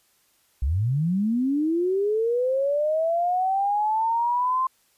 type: linear sweep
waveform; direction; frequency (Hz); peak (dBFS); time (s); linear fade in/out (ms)
sine; up; 58.27 to 1051; -20; 0.62-4.67; 5
effects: white hiss -64 dBFS RMS until 4.97 s + resampled to 32000 Hz